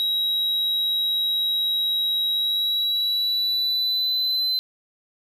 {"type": "tone with pitch glide", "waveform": "triangle", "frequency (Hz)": [3844, 4049], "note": ["B7", "B7"], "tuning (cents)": [-48, 42], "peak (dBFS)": -19, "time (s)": [0, 4.59], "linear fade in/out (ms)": 0, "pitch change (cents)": 90, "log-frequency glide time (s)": [2.3, 4.44], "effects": []}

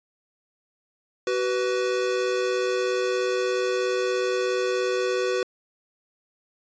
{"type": "tone pair together", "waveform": "square", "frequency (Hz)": [377, 493.9], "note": ["F#4", "B4"], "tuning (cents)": [32, 0], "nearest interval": "perfect fourth", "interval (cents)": 468, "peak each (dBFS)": -26, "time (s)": [1.27, 5.43], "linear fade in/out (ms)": 2, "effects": ["resampled to 16000 Hz"]}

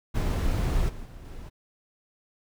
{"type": "noise with level steps", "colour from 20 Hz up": "brown", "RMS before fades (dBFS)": [-25, -39, -43, -40], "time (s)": [0.14, 1.5], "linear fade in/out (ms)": 20, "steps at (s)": [0.88, 1.04, 1.24], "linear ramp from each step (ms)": 20, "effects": []}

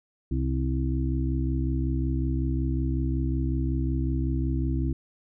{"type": "harmonic tone", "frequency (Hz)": 65.41, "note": "C2", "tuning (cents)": 0, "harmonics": [1, 2, 4, 5], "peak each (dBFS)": [-26, -29, -32, -33], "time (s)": [0.31, 4.93], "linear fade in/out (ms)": 5, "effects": []}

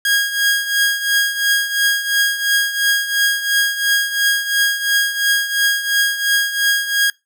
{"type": "tone with tremolo", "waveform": "sawtooth", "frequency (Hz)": 1636, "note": "G#6", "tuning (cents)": -26, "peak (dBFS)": -8, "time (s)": [0.05, 7.1], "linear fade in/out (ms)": 2, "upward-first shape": "triangle", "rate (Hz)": 2.9, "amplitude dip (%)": 75, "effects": ["noise-tail reverb RT60 0.2 s tail -22 dB re dry"]}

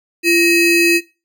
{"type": "ring-modulated tone", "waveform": "square", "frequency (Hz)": 1108.7, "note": "C#6", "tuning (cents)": 0, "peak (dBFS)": -8, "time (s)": [0.23, 1.01], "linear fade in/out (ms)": 50, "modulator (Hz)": 1450, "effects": ["noise-tail reverb RT60 0.3 s tail -20 dB re dry"]}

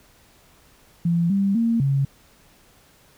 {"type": "tone with pitch steps", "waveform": "sine", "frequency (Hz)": [170, 197.2, 230.4, 137.7], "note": ["F3", "G3", "A#3", "C#3"], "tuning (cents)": [-46, 11, -20, -11], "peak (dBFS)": -17, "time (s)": [1.05, 2.05], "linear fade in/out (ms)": 5, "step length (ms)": 250, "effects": ["pink hiss -55 dBFS RMS until 3.17 s"]}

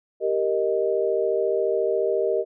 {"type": "chord", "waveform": "sine", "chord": "Eb major", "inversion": "first", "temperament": "equal", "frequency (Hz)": [392, 466.2, 622.3], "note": ["G4", "Bb4", "Eb5"], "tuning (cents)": [0, 0, 0], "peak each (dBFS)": [-24, -24, -25], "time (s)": [0.2, 2.45], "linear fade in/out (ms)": 50, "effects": []}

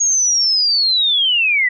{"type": "linear sweep", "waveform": "sine", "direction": "down", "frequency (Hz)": [6645, 1921], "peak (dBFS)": -12, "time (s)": [0, 1.69], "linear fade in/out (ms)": 10, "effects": []}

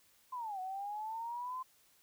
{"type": "linear two-way sweep", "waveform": "sine", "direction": "down then up", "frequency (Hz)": [1039, 736, 1039], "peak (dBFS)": -38, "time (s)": [0.32, 1.63], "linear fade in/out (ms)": 10, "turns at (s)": 0.6, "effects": ["white hiss -68 dBFS RMS until 2.02 s"]}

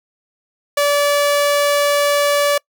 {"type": "tone", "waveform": "sawtooth", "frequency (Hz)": 577, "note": "D5", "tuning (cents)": -31, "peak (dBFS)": -9, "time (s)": [0.77, 2.58], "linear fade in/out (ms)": 5, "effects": ["noise-tail reverb RT60 0.1 s tail -26 dB re dry"]}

